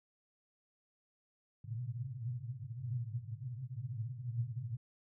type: band-pass noise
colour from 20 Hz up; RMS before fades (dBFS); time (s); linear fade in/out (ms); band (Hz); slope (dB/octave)
pink; -41; 1.64-4.77; 5; 110 to 130; 96
effects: none